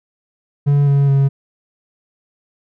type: tone with pitch steps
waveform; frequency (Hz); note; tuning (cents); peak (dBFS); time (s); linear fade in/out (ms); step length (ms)
triangle; 142.9 / 140.36 / 137.87; D3 / C#3 / C#3; -47 / +22 / -9; -8; 0.66-1.29; 20; 210
effects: none